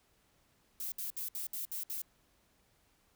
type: noise bursts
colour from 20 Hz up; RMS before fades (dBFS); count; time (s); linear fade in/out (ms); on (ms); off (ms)
violet; -39; 7; 0.8-2.018; 2; 120; 63
effects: pink hiss -71 dBFS RMS until 3.15 s